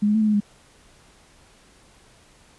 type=tone with pitch steps; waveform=sine; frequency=207.2 / 209.9 / 219.9 / 214.7 / 211.3 / 205.1 Hz; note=G#3 / G#3 / A3 / A3 / G#3 / G#3; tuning=-4 / +19 / -1 / -42 / +30 / -21 cents; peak=-16 dBFS; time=0.02-0.404 s; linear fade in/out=10 ms; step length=64 ms; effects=pink hiss -54 dBFS RMS until 2.58 s + resampled to 24000 Hz